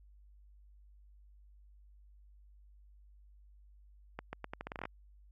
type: accelerating click train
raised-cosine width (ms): 0.5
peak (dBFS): -25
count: 12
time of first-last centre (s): 4.19-4.854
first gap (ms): 140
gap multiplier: 0.81
effects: added 50 Hz sine -57 dBFS peak until 5.31 s + AAC 48 kbps